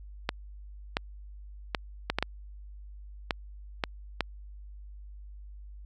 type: clicks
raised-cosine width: 0.3 ms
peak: -10 dBFS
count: 9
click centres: 0.291 / 0.969 / 1.748 / 2.1 / 2.186 / 2.226 / 3.308 / 3.838 / 4.207 s
effects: added 50 Hz sine -43 dBFS peak until 5.85 s